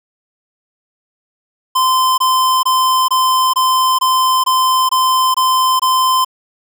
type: tone bursts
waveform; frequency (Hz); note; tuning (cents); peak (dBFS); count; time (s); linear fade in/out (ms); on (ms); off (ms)
square; 1033; C6; -22; -11; 10; 1.75-6.248; 10; 430; 22
effects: none